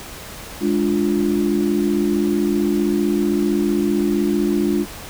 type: chord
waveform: sine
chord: D diminished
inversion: second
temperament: equal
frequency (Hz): 207.7 / 293.7 / 349.2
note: Ab3 / D4 / F4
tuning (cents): 0 / 0 / 0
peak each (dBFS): -20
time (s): 0.6-4.86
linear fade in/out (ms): 50
effects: pink hiss -35 dBFS RMS until 5.09 s